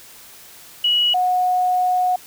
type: tone pair in turn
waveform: sine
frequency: 2925 / 729.9 Hz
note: F#7 / F#5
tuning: -21 / -24 cents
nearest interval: 2 octaves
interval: 2403 cents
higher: first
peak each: -14 / -15 dBFS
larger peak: first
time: 0.84-1.14 / 1.14-2.16 s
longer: second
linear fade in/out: 5 ms
effects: white hiss -43 dBFS RMS until 2.26 s